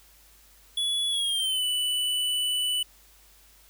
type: tone with pitch glide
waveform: square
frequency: 3400 to 2977 Hz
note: G#7 to F#7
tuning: +40 to +10 cents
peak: -25 dBFS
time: 0.77-2.83 s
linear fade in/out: 5 ms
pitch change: -230 cents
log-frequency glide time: 1.1-1.64 s
effects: added 50 Hz sine -59 dBFS peak until 3.69 s + white hiss -57 dBFS RMS until 3.69 s